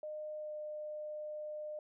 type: tone with pitch glide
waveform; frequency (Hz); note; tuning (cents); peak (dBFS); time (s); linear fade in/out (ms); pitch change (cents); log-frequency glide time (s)
sine; 610 to 605.4; D#5 to D#5; -34 to -48; -40; 0.03-1.79; 2; -14; 0.38-0.53
effects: none